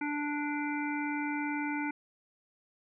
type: harmonic tone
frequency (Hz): 293.7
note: D4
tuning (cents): 0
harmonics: 1 / 3 / 5 / 7 / 8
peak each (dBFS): -33 / -38 / -40 / -41 / -42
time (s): 0.01-1.91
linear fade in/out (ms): 5
effects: none